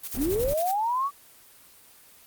blue noise with tremolo, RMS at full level -33 dBFS, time 0.03-0.75 s, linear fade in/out 20 ms, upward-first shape square, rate 11 Hz, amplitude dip 65%
brown noise, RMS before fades -34 dBFS, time 0.14-0.54 s, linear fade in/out 5 ms
sine linear sweep, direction up, 230.6 to 1159 Hz, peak -23 dBFS, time 0.16-1.11 s, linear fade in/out 50 ms
effects white hiss -53 dBFS RMS until 2.26 s + Opus 24 kbps

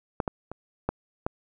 clicks, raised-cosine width 1 ms, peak -11 / -13 / -22 / -11 / -12 dBFS, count 5, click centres 0.202 / 0.278 / 0.516 / 0.89 / 1.265 s, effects none

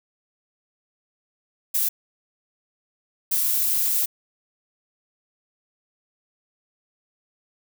violet noise bursts at uneven times, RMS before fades -22 dBFS, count 2, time 1.74-1.89 / 3.31-4.06 s, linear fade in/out 10 ms, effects none

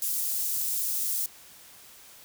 white high-pass noise, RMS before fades -29 dBFS, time 0.02-1.26 s, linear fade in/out 2 ms, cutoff 7900 Hz, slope 12 dB/octave, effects white hiss -51 dBFS RMS until 2.24 s

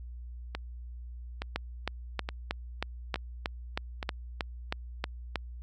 two click trains, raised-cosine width 0.3 ms, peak -14 / -18 dBFS, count 13 / 5, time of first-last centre 1.56-5.357 / 0.55-4.028 s, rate 3.16 / 1.15 Hz, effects added 60 Hz sine -40 dBFS peak until 5.62 s

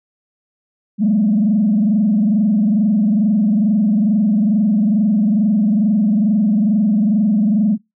sine tone with frequency modulation, 210 Hz, G#3, 19 cents sharp, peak -10 dBFS, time 0.98-7.78 s, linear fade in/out 50 ms, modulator 22.3 Hz, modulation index 0.91, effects noise-tail reverb RT60 0.2 s tail -25 dB re dry + tanh soft clip ceiling -7 dBFS

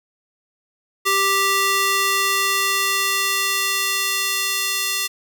square tone with high-pass filter sweep, 392 Hz, G4, in tune, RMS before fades -20 dBFS, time 1.05-5.08 s, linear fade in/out 20 ms, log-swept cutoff 990 to 2800 Hz, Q 0.75, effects none

